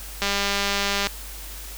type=click train; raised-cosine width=0.2 ms; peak=-6 dBFS; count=171; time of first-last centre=0.22-1.07 s; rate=200 Hz; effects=added 50 Hz sine -37 dBFS peak until 1.77 s + white hiss -39 dBFS RMS until 1.77 s